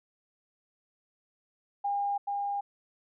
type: tone with echo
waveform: sine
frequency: 807 Hz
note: G#5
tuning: 50 cents flat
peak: -27 dBFS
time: 1.84-2.18 s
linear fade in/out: 10 ms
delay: 430 ms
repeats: 1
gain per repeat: -2 dB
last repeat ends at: 2.61 s
effects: none